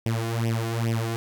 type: tone with flanger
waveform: sawtooth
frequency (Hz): 114.5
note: A#2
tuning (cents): -31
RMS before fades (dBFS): -26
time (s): 0.06-1.16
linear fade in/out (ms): 0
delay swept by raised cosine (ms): 0.35 to 2.85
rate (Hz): 2.4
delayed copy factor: +0.9
effects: none